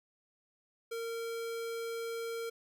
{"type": "tone", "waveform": "square", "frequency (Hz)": 460, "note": "A#4", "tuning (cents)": -23, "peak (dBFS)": -37, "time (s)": [0.91, 2.5], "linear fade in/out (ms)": 10, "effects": []}